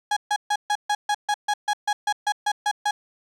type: tone bursts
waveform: 35% pulse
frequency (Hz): 830.6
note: G#5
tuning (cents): 0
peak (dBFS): -18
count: 15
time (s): 0.11-2.91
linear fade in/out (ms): 5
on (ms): 56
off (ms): 140
effects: low-pass 8000 Hz 12 dB/octave + 10-bit